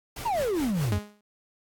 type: noise with tremolo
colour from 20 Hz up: pink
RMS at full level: -36 dBFS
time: 0.16-0.94 s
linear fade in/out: 5 ms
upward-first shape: triangle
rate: 4.8 Hz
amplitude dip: 80%
type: exponential sweep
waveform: triangle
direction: down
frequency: 981 to 83.2 Hz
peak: -22 dBFS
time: 0.25-0.99 s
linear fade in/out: 10 ms
type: tone with exponential decay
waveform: sawtooth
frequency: 207.7 Hz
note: G#3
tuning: in tune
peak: -21 dBFS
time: 0.92-1.21 s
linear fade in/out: 2 ms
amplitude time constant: 61 ms
effects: AAC 64 kbps